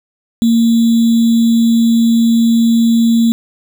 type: tone with sample-and-hold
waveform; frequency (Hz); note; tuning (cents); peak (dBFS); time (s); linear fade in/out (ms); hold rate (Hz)
sine; 230.1; A#3; -22; -7; 0.42-3.32; 0; 3675
effects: none